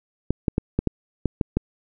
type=clicks; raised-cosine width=3 ms; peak=-7 dBFS; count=8; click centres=0.306 / 0.482 / 0.581 / 0.79 / 0.873 / 1.257 / 1.412 / 1.57 s; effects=none